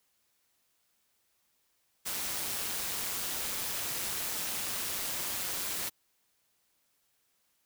white noise with amplitude modulation, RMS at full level -33 dBFS, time 2.05-5.9 s, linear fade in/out 20 ms, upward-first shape sine, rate 190 Hz, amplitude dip 45%, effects white hiss -74 dBFS RMS until 7.65 s

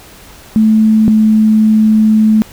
sine tone pair in turn, 218.3 / 217 Hz, A3 / A3, -13 / -24 cents, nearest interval unison, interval 11 cents, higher first, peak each -5 dBFS, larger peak neither, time 0.56-1.08 / 1.08-2.42 s, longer second, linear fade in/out 0 ms, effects pink hiss -37 dBFS RMS until 2.52 s

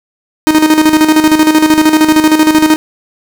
45% pulse tone with tremolo, 310.8 Hz, D#4, 2 cents flat, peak -3 dBFS, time 0.47-2.76 s, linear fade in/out 0 ms, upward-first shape square, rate 13 Hz, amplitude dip 60%, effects none

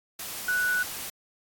sine tone in noise, 1480 Hz, F#6, in tune, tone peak -23 dBFS, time 0.48-0.83 s, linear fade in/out 5 ms, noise white, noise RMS -36 dBFS, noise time 0.19-1.1 s, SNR +10 dB, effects AAC 64 kbps

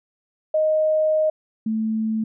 sine tone pair in turn, 622.3 / 220 Hz, D#5 / A3, 0 / 0 cents, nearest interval octave + tritone, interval 1800 cents, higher first, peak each -16 / -20 dBFS, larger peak first, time 0.54-1.3 / 1.66-2.24 s, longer first, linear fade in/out 5 ms, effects none

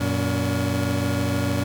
30% pulse tone cluster, 92.4 / 118.8 / 284.4 Hz, F#2 / A#2 / C#4, -2 / +33 / +45 cents, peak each -23 dBFS, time 0-1.64 s, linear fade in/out 10 ms, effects none

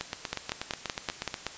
two click trains, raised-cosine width 0.2 ms, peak -14 / -12 dBFS, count 12 / 7, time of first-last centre 0.01-1.342 / 0.33-1.466 s, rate 8.26 / 5.28 Hz, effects white hiss -45 dBFS RMS until 1.57 s + resampled to 16000 Hz

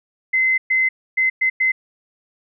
sine tone bursts at uneven times, 2056 Hz, C7, 31 cents flat, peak -14 dBFS, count 5, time 0.33-0.58 / 0.7-0.89 / 1.17-1.3 / 1.41-1.5 / 1.6-1.72 s, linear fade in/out 10 ms, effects none

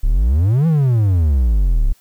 triangle exponential two-way sweep, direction up then down, 31.97 to 168.7 to 31.97 Hz, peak -9 dBFS, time 0.03-1.93 s, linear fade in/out 10 ms, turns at 0.67 s, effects white hiss -54 dBFS RMS until 2 s

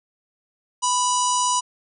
harmonic tone with a mistuned harmonic, 979 Hz, B5, 15 cents flat, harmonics 1 / 3 / 4 / 5 / 6 / 7 / 8 / 9, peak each -20 / -30 / -35 / -33 / -28 / -28 / -36 / -29 dBFS, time 0.82-1.61 s, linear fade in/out 20 ms, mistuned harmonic 1, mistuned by +22 cents, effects none

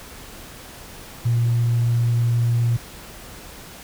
sine tone, 118.2 Hz, A#2, 24 cents sharp, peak -15 dBFS, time 1.25-2.77 s, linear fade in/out 10 ms, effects tanh soft clip ceiling -12 dBFS + pink hiss -40 dBFS RMS until 3.83 s

